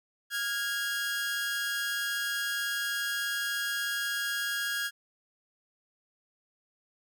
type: tone pair together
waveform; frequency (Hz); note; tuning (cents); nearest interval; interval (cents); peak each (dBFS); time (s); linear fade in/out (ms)
sawtooth; 1410 / 1646.4; F6 / G#6; +16 / -16; minor third; 268; -33 / -27; 0.3-4.91; 50
effects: none